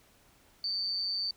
sine tone with amplitude modulation, 4566 Hz, D8, 50 cents flat, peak -27 dBFS, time 0.64-1.31 s, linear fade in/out 2 ms, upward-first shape sine, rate 191 Hz, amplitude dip 65%, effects pink hiss -63 dBFS RMS until 1.36 s

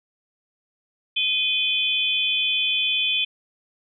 sine tone cluster, 2488 / 3101 / 3438 Hz, D#7 / G7 / A7, -1 / -19 / -41 cents, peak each -24 dBFS, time 1.16-3.25 s, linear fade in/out 10 ms, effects none

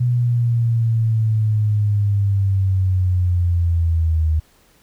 sine linear sweep, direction down, 123.3 to 77.6 Hz, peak -14 dBFS, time 0-4.4 s, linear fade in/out 10 ms, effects pink hiss -55 dBFS RMS until 4.82 s

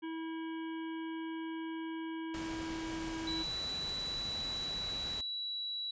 harmonic tone, 324.3 Hz, E4, 28 cents flat, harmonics 1 / 3 / 5 / 7 / 9 / 10, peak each -38 / -48 / -52 / -55 / -57 / -58 dBFS, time 0.02-3.44 s, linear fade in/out 20 ms
pink noise, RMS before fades -45 dBFS, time 2.34-5.21 s, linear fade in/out 2 ms
violet noise with tremolo, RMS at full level -47 dBFS, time 2.87-4.65 s, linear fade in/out 0 ms, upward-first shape square, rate 16 Hz, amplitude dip 55%
sine tone with pitch glide, 3950 to 3918 Hz, B7 to B7, 0 to -15 cents, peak -36 dBFS, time 3.27-5.91 s, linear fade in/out 5 ms, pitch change -15 cents, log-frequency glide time 3.95-5.63 s
effects resampled to 16000 Hz

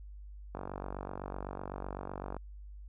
click train, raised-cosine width 1 ms, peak -25 dBFS, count 88, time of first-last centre 0.55-2.366 s, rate 47.9 Hz, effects added 50 Hz sine -45 dBFS peak until 2.88 s

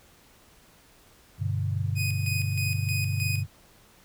sine chord, G major, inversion none, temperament equal, 98 / 123.47 / 146.83 Hz, G2 / B2 / D3, 0 / 0 / 0 cents, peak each -27 / -31 / -32 dBFS, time 1.38-3.47 s, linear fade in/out 50 ms
sawtooth tone with tremolo, 2496 Hz, D#7, 5 cents sharp, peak -26 dBFS, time 1.95-3.44 s, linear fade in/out 50 ms, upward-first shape square, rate 3.2 Hz, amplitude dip 60%
effects pink hiss -57 dBFS RMS until 4.04 s

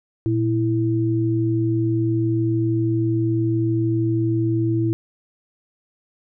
sine tone pair together, 116.54 / 329.6 Hz, A#2 / E4, 0 / 0 cents, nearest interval octave + tritone, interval 1800 cents, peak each -20 dBFS, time 0.26-4.93 s, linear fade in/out 0 ms, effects none

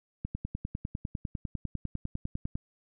click train, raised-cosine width 5 ms, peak -21 dBFS, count 24, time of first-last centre 0.25-2.555 s, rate 9.98 Hz, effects none

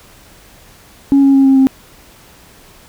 sine tone with pitch steps, 277.2 / 274.3 / 271.5 / 268.7 / 265.9 Hz, C#4 / C#4 / C#4 / C4 / C4, 0 / -18 / -36 / +46 / +28 cents, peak -4 dBFS, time 1.12-1.67 s, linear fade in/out 0 ms, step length 110 ms, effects tanh soft clip ceiling -3 dBFS + pink hiss -43 dBFS RMS until 2.88 s

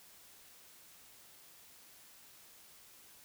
silence, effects white hiss -59 dBFS RMS until 3.24 s

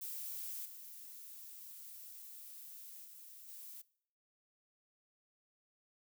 violet noise with level steps, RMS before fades -44 / -52 / -55 / -51 dBFS, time 0.01-3.82 s, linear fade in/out 10 ms, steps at 0.65 / 3.04 / 3.48 s, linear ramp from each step 10 ms, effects noise-tail reverb RT60 0.6 s tail -21 dB re dry

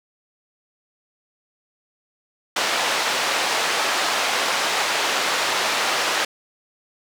pink band-pass noise, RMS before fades -22 dBFS, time 2.56-6.25 s, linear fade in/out 5 ms, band 660 to 5700 Hz, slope 12 dB/octave, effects none

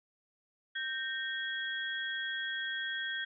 sine tone cluster, 1565 / 1844 / 3306 Hz, G6 / A#6 / G#7, -3 / -19 / -9 cents, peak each -37 / -39 / -39 dBFS, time 0.75-3.25 s, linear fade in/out 10 ms, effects none

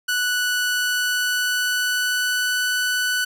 sawtooth tone with pitch glide, 1480 to 1491.2 Hz, F#6 to F#6, 0 to +13 cents, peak -16 dBFS, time 0.08-3.25 s, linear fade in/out 10 ms, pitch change +13 cents, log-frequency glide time 0.69-2.61 s, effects none

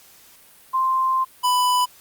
sine / square tone pair in turn, 1046.5 / 994.8 Hz, C6 / B5, 0 / +12 cents, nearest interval minor second, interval 88 cents, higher first, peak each -17 dBFS, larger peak neither, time 0.73-1.25 / 1.43-1.86 s, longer first, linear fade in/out 20 ms, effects white hiss -50 dBFS RMS until 2 s + Opus 48 kbps

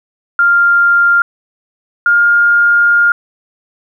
sine tone pair in turn, 1396.9 / 1412.3 Hz, F6 / F6, 0 / +19 cents, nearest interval unison, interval 19 cents, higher second, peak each -6 dBFS, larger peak neither, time 0.39-1.22 / 2.06-3.12 s, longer second, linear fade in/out 2 ms, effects 8-bit

